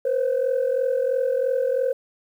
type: tone pair together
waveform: sine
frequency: 485.4 / 528.4 Hz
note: B4 / C5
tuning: -30 / +17 cents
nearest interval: minor second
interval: 147 cents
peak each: -22 / -20 dBFS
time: 0.05-1.93 s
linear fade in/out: 5 ms
effects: tanh soft clip ceiling -15 dBFS + 9-bit